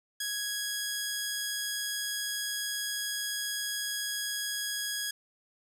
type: tone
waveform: 10% pulse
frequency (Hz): 1661.2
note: G#6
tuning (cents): 0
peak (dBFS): -23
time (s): 0.2-5.11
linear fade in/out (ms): 5
effects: none